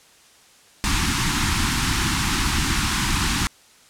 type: band-stop noise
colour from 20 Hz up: pink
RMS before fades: -21 dBFS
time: 0.84-3.47 s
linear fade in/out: 0 ms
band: 330 to 870 Hz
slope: 48 dB/octave
effects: white hiss -52 dBFS RMS until 3.89 s + low-pass 9000 Hz 12 dB/octave